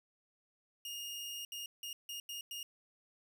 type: tone bursts at uneven times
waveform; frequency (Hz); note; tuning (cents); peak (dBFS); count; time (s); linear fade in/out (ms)
sawtooth; 2843; F7; +30; -38; 6; 0.85-1.45 / 1.52-1.66 / 1.83-1.93 / 2.09-2.2 / 2.29-2.41 / 2.51-2.63; 2
effects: none